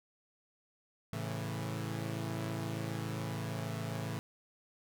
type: chord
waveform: sawtooth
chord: A major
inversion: none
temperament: equal with one note detuned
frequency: 110 / 136.84 / 164.81 Hz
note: A2 / C#3 / E3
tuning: 0 / -22 / 0 cents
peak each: -35 / -38 / -37 dBFS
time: 1.13-4.19 s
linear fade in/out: 0 ms
effects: none